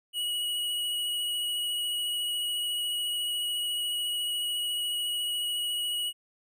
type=tone with vibrato; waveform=square; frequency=2916 Hz; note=F#7; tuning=26 cents flat; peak=-29 dBFS; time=0.13-6.13 s; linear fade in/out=50 ms; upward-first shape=triangle; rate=14 Hz; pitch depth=18 cents each way; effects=none